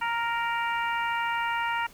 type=harmonic tone; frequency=466.2 Hz; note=A#4; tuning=in tune; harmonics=2 / 3 / 4 / 5 / 6; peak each=-28 / -32 / -34 / -36 / -38 dBFS; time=0.01-1.87 s; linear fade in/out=10 ms; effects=pink hiss -53 dBFS RMS until 1.93 s